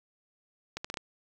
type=accelerating click train; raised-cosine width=0.2 ms; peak=-18 dBFS; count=5; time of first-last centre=0.77-0.972 s; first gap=75 ms; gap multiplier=0.74; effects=8-bit